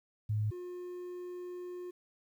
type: tone pair in turn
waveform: sine / triangle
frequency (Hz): 106.4 / 357.9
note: G#2 / F4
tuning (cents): +42 / +42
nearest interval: octave + major sixth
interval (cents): 2100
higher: second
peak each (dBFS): -29 / -38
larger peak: first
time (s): 0.29-0.51 / 0.51-1.91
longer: second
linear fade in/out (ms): 10
effects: 11-bit